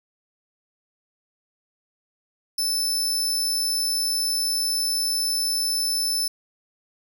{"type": "tone", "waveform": "sawtooth", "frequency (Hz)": 5274, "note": "E8", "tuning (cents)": 0, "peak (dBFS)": -19, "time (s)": [2.58, 6.28], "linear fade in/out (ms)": 5, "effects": []}